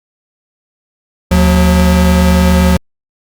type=tone pair together; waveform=square; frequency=75.89 / 180.5 Hz; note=D#2 / F#3; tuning=-43 / -43 cents; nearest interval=octave + minor third; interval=1500 cents; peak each=-10 dBFS; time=1.31-2.77 s; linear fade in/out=5 ms; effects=Opus 48 kbps